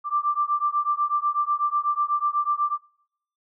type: beating tone pair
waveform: sine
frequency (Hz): 1174.7 / 1182.8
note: D6 / D6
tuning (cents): 0 / +12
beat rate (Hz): 8.1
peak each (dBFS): -24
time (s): 0.04-2.78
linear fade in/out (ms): 50
effects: noise-tail reverb RT60 0.7 s tail -25 dB re dry